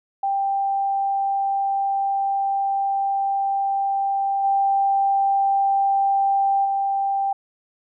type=tone with level steps; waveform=sine; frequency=788 Hz; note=G5; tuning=9 cents sharp; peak=-19 / -16 / -19 dBFS; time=0.23-7.33 s; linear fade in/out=5 ms; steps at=4.43 / 6.64 s; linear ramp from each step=20 ms; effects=none